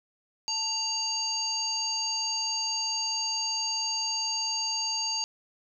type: harmonic tone with a mistuned harmonic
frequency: 932.3 Hz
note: A#5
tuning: in tune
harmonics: 1 / 3 / 5 / 7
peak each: -37 / -38 / -29 / -34 dBFS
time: 0.48-5.24 s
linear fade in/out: 0 ms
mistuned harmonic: 1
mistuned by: -90 cents
effects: none